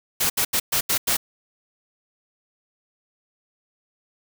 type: noise bursts at uneven times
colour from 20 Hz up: white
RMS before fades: -21 dBFS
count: 6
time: 0.2-0.3 / 0.37-0.45 / 0.53-0.6 / 0.72-0.81 / 0.89-0.98 / 1.07-1.17 s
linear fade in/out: 10 ms
effects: none